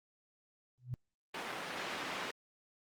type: tone with exponential growth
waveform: sine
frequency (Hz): 124.7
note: B2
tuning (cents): +17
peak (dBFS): -32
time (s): 0.78-0.94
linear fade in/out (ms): 0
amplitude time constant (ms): 34
type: band-pass noise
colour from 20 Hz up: white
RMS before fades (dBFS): -41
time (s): 1.34-2.31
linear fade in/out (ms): 5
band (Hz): 190 to 2300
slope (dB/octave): 12
effects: Opus 24 kbps